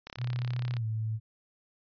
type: click train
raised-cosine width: 0.2 ms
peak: -23 dBFS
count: 25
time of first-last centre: 0.07-0.768 s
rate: 34.4 Hz
type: tone with pitch glide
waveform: sine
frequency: 122.9 to 110.13 Hz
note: B2 to A2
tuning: -8 to +2 cents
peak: -29 dBFS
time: 0.17-1.2 s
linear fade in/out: 50 ms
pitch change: -190 cents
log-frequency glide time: 0.74-0.85 s
effects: resampled to 11025 Hz